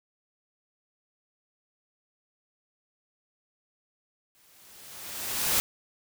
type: noise with exponential growth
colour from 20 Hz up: white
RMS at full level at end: -23 dBFS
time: 4.35-5.6 s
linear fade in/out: 0 ms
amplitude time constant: 270 ms
effects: none